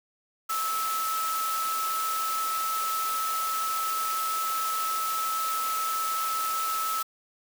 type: tone in noise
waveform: sine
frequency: 1304 Hz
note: E6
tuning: 19 cents flat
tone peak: -27 dBFS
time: 0.49-7.03 s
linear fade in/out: 10 ms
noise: white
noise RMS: -34 dBFS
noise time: 0.49-7.03 s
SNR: +4 dB
effects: high-pass 400 Hz 12 dB/octave